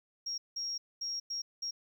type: tone bursts at uneven times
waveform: triangle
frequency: 5588 Hz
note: F8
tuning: in tune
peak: -31 dBFS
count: 5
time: 0.26-0.38 / 0.56-0.78 / 1.01-1.2 / 1.3-1.42 / 1.62-1.71 s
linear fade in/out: 10 ms
effects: tanh soft clip ceiling -32 dBFS